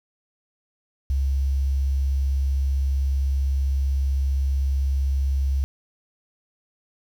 sine tone, 67.8 Hz, C#2, 38 cents flat, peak -19 dBFS, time 1.1-5.64 s, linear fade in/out 0 ms, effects 8-bit

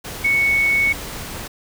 sine tone in noise, 2217 Hz, C#7, in tune, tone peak -14 dBFS, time 0.24-0.93 s, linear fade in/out 10 ms, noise pink, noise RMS -31 dBFS, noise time 0.04-1.48 s, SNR +14 dB, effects none

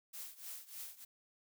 blue noise with tremolo, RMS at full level -45 dBFS, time 0.13-1.05 s, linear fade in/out 10 ms, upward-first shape triangle, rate 3.3 Hz, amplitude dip 90%, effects none

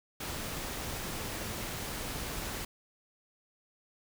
pink noise, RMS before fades -38 dBFS, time 0.2-2.65 s, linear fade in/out 5 ms, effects none

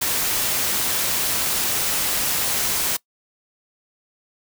white noise, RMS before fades -22 dBFS, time 0.01-2.97 s, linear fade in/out 10 ms, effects noise-tail reverb RT60 0.1 s tail -22 dB re dry

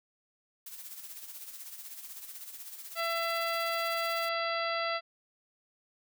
blue noise with tremolo, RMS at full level -43 dBFS, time 0.66-4.29 s, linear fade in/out 5 ms, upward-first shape sine, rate 16 Hz, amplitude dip 55%
harmonic tone, 670 Hz, E5, 28 cents sharp, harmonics 1 / 2 / 3 / 4 / 5 / 6 / 7, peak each -34 / -34 / -37 / -41 / -43 / -45 / -41 dBFS, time 2.95-5.01 s, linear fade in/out 50 ms
effects none

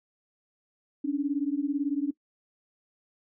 sine beating tone pair, 277.2 / 295.2 Hz, C#4 / D4, 0 / +9 cents, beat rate 18 Hz, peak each -28 dBFS, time 1.04-2.11 s, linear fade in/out 10 ms, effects noise-tail reverb RT60 0.1 s tail -19 dB re dry

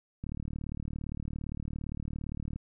click train, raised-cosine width 5 ms, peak -25 dBFS, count 88, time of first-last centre 0.24-2.56 s, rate 37.5 Hz, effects none

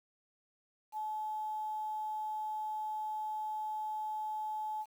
sine tone with quantisation, 860 Hz, A5, 40 cents flat, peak -35 dBFS, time 0.92-4.86 s, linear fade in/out 50 ms, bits 10, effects none

